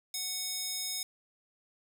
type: tone with high-pass filter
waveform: square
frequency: 740 Hz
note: F#5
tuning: in tune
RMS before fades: -36 dBFS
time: 0.14-1.03 s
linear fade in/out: 2 ms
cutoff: 4900 Hz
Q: 1.3
effects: none